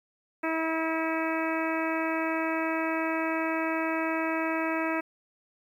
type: harmonic tone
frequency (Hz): 322.8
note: E4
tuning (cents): -36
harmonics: 1 / 2 / 3 / 4 / 5 / 6 / 7 / 8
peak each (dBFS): -30 / -33 / -35 / -36 / -37 / -38 / -38 / -39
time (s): 0.43-5.01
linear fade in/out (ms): 10
effects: 10-bit